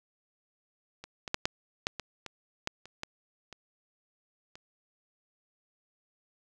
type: clicks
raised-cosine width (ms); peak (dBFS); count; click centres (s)
0.2; -26 / -20 / -10 / -9 / -11 / -19 / -22 / -13 / -30 / -18 / -27 / -30; 12; 1.04 / 1.278 / 1.344 / 1.455 / 1.869 / 1.997 / 2.263 / 2.674 / 2.856 / 3.034 / 3.527 / 4.555
effects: none